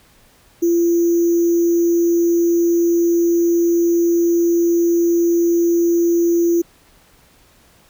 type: tone with sample-and-hold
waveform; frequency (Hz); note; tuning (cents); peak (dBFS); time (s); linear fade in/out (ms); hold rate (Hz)
sine; 341.2; F4; -40; -12; 0.62-6.62; 10; 6300
effects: pink hiss -52 dBFS RMS until 7.89 s